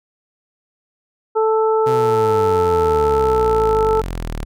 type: harmonic tone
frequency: 440 Hz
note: A4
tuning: in tune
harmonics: 1 / 2 / 3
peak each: -14 / -20 / -24 dBFS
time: 1.35-4.02 s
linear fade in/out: 20 ms
type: exponential sweep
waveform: sawtooth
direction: down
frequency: 131.2 to 36.76 Hz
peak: -19 dBFS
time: 1.86-4.45 s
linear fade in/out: 10 ms
effects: none